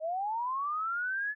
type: linear sweep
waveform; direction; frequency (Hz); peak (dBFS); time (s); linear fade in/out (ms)
sine; up; 612 to 1730; -30; 0-1.35; 50
effects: none